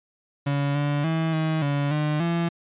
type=tone with pitch steps; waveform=35% pulse; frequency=141.7 / 144.9 / 161.9 / 158.5 / 142.7 / 150.7 / 169.2 Hz; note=C#3 / D3 / E3 / D#3 / D3 / D3 / E3; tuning=+38 / -23 / -31 / +32 / -49 / +45 / +45 cents; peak=-20 dBFS; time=0.46-2.49 s; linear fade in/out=10 ms; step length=290 ms; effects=resampled to 8000 Hz